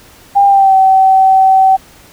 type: tone with pitch glide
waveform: sine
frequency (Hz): 800 to 764.8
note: G5 to G5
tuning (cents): +35 to -43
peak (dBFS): -4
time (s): 0.35-1.77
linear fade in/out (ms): 20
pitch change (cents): -78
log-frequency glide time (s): 0.46-0.75
effects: pink hiss -41 dBFS RMS until 2.12 s